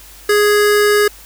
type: tone pair together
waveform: square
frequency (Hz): 415.3 / 1662.2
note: G#4 / G#6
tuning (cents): 0 / +1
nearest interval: 2 octaves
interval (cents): 2401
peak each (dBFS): -11 / -18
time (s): 0.29-1.08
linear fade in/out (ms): 5
effects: added 50 Hz sine -42 dBFS peak until 1.25 s + white hiss -40 dBFS RMS until 1.25 s